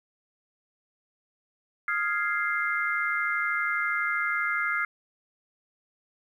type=chord; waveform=sine; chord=F minor seventh; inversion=third; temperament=equal; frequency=1244.5 / 1396.9 / 1661.2 / 2093 Hz; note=Eb6 / F6 / Ab6 / C7; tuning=0 / 0 / 0 / 0 cents; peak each=-33 / -29 / -32 / -29 dBFS; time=1.88-4.85 s; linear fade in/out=2 ms; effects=10-bit